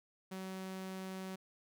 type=tone; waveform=sawtooth; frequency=188.8 Hz; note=F#3; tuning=35 cents sharp; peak=-38 dBFS; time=0.31-1.36 s; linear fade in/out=10 ms; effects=none